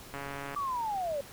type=click train; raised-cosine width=0.5 ms; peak=-24 dBFS; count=58; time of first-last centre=0.14-0.547 s; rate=140 Hz
type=linear sweep; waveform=sine; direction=down; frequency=1174.7 to 545 Hz; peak=-30 dBFS; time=0.56-1.21 s; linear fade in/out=5 ms
effects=pink hiss -49 dBFS RMS until 1.32 s